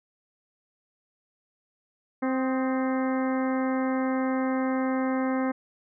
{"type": "harmonic tone with a mistuned harmonic", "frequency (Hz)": 261.6, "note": "C4", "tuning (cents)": 0, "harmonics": [1, 2, 3, 4, 5, 6, 7, 8], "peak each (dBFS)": [-25, -31, -35, -37, -39, -41, -42, -43], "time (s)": [2.22, 5.52], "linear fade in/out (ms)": 10, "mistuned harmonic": 5, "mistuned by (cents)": -55, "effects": []}